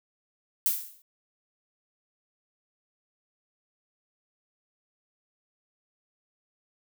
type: noise with exponential decay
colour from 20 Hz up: violet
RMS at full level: -22 dBFS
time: 0.66-1.02 s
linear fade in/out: 2 ms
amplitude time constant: 77 ms
effects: none